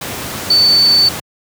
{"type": "tone in noise", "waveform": "sine", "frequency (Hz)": 4515, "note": "C#8", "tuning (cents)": 31, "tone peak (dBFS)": -7, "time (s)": [0.5, 1.09], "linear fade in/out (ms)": 5, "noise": "pink", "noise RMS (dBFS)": -23, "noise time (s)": [0.01, 1.2], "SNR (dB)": 13, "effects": ["high-pass 100 Hz 12 dB/octave"]}